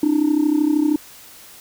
sine tone with amplitude modulation, 300.4 Hz, D4, 39 cents sharp, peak -9 dBFS, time 0.03-0.96 s, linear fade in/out 2 ms, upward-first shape sine, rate 32.9 Hz, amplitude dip 85%, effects tanh soft clip ceiling -10 dBFS + white hiss -43 dBFS RMS until 1.6 s

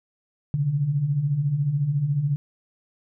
sine beating tone pair, 132.2 / 146.2 Hz, C3 / D3, +18 / -7 cents, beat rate 14 Hz, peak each -28 / -21 dBFS, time 0.54-2.36 s, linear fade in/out 0 ms, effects none

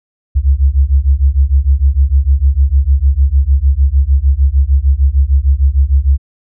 sine beating tone pair, 65.41 / 72.01 Hz, C2 / D2, 0 / -33 cents, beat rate 6.6 Hz, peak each -10 dBFS, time 0.35-6.18 s, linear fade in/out 20 ms, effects none

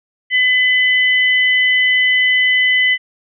sine tone pair together, 2012 / 3015 Hz, B6 / F#7, +32 / +32 cents, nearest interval perfect fifth, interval 700 cents, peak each -11 / -18 dBFS, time 0.3-2.98 s, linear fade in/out 50 ms, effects none

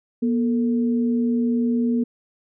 sine tone pair together, 239.2 / 444.6 Hz, A#3 / A4, +45 / +18 cents, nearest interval major seventh, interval 1073 cents, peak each -18 / -29 dBFS, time 0.22-2.04 s, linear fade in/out 10 ms, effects none

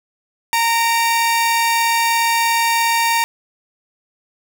sawtooth tone pair together, 923 / 2326 Hz, A#5 / D7, -17 / -17 cents, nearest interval octave + major third, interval 1600 cents, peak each -11 / -19 dBFS, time 0.53-3.24 s, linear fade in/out 0 ms, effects none

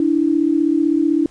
sine tone pair together, 292.3 / 328.1 Hz, D4 / E4, -8 / -8 cents, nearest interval major second, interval 200 cents, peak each -16 dBFS, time 0-1.26 s, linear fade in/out 2 ms, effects pink hiss -50 dBFS RMS until 1.3 s + resampled to 22050 Hz

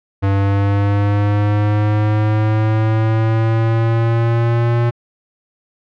square linear sweep, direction up, 98 to 118.9 Hz, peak -13 dBFS, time 0.22-4.91 s, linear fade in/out 20 ms, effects low-pass 2000 Hz 12 dB/octave

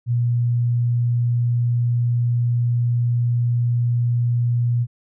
sine tone, 120 Hz, B2, 49 cents flat, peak -16 dBFS, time 0.06-4.87 s, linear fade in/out 50 ms, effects none

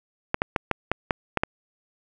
clicks, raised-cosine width 0.5 ms, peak -6 dBFS, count 8, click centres 0.344 / 0.419 / 0.562 / 0.713 / 0.916 / 1.108 / 1.373 / 1.435 s, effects none

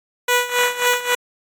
10% pulse tone with tremolo, 490.6 Hz, B4, 12 cents flat, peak -5 dBFS, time 0.28-1.15 s, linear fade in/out 5 ms, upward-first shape sine, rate 3.7 Hz, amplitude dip 80%, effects AAC 64 kbps

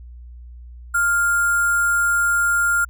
sine tone with sample-and-hold, 1400 Hz, F6, 4 cents sharp, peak -15 dBFS, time 0.94-2.85 s, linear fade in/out 10 ms, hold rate 8820 Hz, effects added 60 Hz sine -36 dBFS peak until 2.89 s

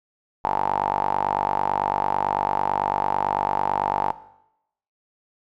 sawtooth tone with band-pass filter, 49 Hz, G1, in tune, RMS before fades -23 dBFS, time 0.44-4.12 s, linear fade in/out 0 ms, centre 870 Hz, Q 8.8, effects noise-tail reverb RT60 0.8 s tail -17 dB re dry + MP3 96 kbps

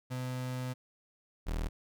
35% pulse tone pair in turn, 127.1 / 40.03 Hz, C3 / D#1, -50 / +50 cents, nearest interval octave + minor sixth, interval 2000 cents, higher first, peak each -33 / -30 dBFS, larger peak second, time 0.1-0.74 / 1.46-1.69 s, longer first, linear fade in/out 20 ms, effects none

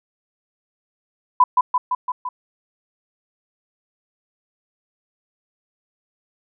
sine tone with echo, 999 Hz, B5, 20 cents sharp, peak -8 dBFS, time 1.4-1.44 s, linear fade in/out 5 ms, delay 170 ms, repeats 5, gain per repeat -3 dB, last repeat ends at 2.29 s, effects none

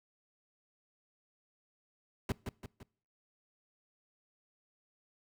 brown noise with echo, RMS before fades -32 dBFS, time 2.29-2.32 s, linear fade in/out 2 ms, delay 170 ms, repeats 3, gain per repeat -6 dB, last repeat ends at 2.83 s, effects noise-tail reverb RT60 0.5 s tail -24 dB re dry

